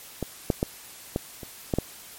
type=clicks; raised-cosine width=2 ms; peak=-14 / -7 / -9 / -11 / -24 / -10 / -9 dBFS; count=7; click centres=0.227 / 0.502 / 0.629 / 1.161 / 1.432 / 1.738 / 1.786 s; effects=white hiss -45 dBFS RMS until 2.18 s + MP3 64 kbps